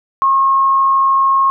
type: tone with frequency modulation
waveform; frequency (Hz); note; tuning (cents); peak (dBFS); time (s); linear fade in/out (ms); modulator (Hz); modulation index
sine; 1082; C#6; -42; -9; 0.22-1.5; 0; 86.7; 0.23
effects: none